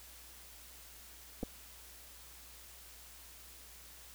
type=clicks; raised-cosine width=2 ms; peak=-25 dBFS; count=2; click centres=1.43 / 1.434 s; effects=added 60 Hz sine -60 dBFS peak until 4.14 s + white hiss -55 dBFS RMS until 4.14 s